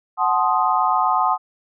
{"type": "chord", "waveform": "sine", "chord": "F# diminished seventh", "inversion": "none", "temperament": "equal with one note detuned", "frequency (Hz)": [740, 867.9, 1046.5, 1244.5], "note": ["F#5", "A5", "C6", "Eb6"], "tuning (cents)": [0, -24, 0, 0], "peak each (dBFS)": -21, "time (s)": [0.17, 1.38], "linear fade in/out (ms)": 50, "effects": []}